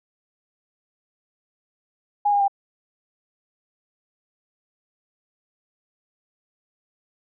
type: tone with pitch steps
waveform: sine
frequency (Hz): 823 / 811 / 794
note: G#5 / G#5 / G5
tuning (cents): -16 / -41 / +22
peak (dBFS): -16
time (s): 2.25-2.481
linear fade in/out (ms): 10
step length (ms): 77
effects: none